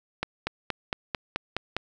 accelerating click train, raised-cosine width 0.3 ms, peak -11 dBFS, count 8, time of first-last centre 0.23-1.766 s, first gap 240 ms, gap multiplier 0.97, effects none

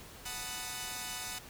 5% pulse chord, B dominant seventh, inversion second, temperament equal, 740 / 880 / 987.8 / 1244.5 Hz, F#5 / A5 / B5 / D#6, 0 / 0 / 0 / 0 cents, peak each -31 / -33 / -33 / -33 dBFS, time 0.25-1.39 s, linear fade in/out 10 ms, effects pink hiss -51 dBFS RMS until 1.49 s

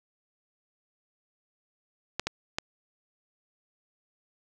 clicks, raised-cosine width 0.2 ms, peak -11 dBFS, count 3, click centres 2.196 / 2.27 / 2.585 s, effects none

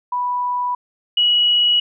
sine tone pair in turn, 985 / 2919 Hz, B5 / F#7, -5 / -24 cents, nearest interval octave + perfect fifth, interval 1881 cents, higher second, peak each -18 / -12 dBFS, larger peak second, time 0.12-0.75 / 1.17-1.8 s, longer neither, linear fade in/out 5 ms, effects none

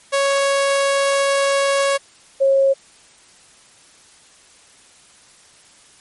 sawtooth / sine tone pair in turn, 554.4 / 543.6 Hz, C#5 / C#5, 0 / -34 cents, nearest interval unison, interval 34 cents, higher first, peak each -11 dBFS, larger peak neither, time 0.12-1.98 / 2.4-2.74 s, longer first, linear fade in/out 20 ms, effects white hiss -49 dBFS RMS until 6 s + MP3 48 kbps

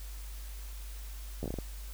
slowing click train, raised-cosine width 2 ms, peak -23 dBFS, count 7, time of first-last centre 1.43-1.587 s, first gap 12 ms, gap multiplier 1.31, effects added 50 Hz sine -40 dBFS peak until 1.93 s + white hiss -52 dBFS RMS until 1.93 s

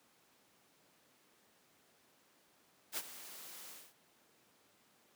white noise with ADSR envelope, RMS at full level -37 dBFS, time 2.92-3.94 s, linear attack 54 ms, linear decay 41 ms, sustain -14 dB, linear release 240 ms, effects pink hiss -69 dBFS RMS until 5.15 s + high-pass 200 Hz 12 dB/octave

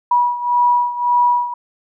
sine beating tone pair, 970 / 971.8 Hz, B5 / B5, -31 / -28 cents, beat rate 1.8 Hz, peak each -14 / -18 dBFS, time 0.11-1.54 s, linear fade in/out 5 ms, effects none

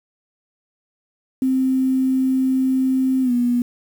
sine tone with pitch glide, 261.6 to 242.7 Hz, C4 to B3, 0 to -30 cents, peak -15 dBFS, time 1.42-3.62 s, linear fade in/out 2 ms, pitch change -130 cents, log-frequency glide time 3.22-3.32 s, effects 7-bit

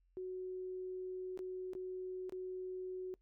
sine tone with dropouts, 370 Hz, F#4, in tune, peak -40 dBFS, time 0.17-3.14 s, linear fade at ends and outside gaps 0 ms, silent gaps 1.375-1.391 / 1.734-1.751 / 2.295-2.323 s, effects noise-tail reverb RT60 0.1 s tail -23 dB re dry + added 44 Hz sine -70 dBFS peak until 3.21 s

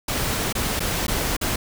pink noise with dropouts, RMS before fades -24 dBFS, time 0.08-1.56 s, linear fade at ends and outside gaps 5 ms, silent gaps 0.527-0.551 / 0.795-0.803 / 1.068-1.08 / 1.367-1.412 s, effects none

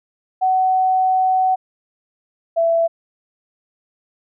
sine tone pair in turn, 750 / 666.3 Hz, F#5 / E5, +23 / +18 cents, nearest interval major second, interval 205 cents, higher first, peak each -13 dBFS, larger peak neither, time 0.41-1.56 / 2.56-2.88 s, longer first, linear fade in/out 20 ms, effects none

